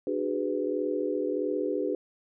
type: chord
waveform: sine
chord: G# half-diminished seventh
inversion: second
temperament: just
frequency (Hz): 299 / 373.8 / 415.3 / 498.4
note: D4 / F#4 / G#4 / B4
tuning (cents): +31 / +18 / 0 / +16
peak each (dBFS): -32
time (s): 0.07-1.95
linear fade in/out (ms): 2
effects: none